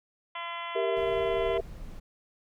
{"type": "harmonic tone", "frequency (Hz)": 340.1, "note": "F4", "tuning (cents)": -46, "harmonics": [2, 3, 4, 5, 6, 7, 8, 9, 10], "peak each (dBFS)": [-43, -37, -44, -51, -41, -48, -48, -45, -48], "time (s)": [0.35, 1.58], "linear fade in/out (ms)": 5}
{"type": "chord", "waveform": "sine", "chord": "E diminished", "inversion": "first", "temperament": "equal", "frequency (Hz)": [392, 466.2, 659.3], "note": ["G4", "Bb4", "E5"], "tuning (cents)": [0, 0, 0], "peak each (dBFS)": -30, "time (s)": [0.75, 1.61], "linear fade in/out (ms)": 10}
{"type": "noise", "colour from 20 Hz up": "brown", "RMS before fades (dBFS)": -42, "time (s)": [0.96, 2], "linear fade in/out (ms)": 10}
{"effects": []}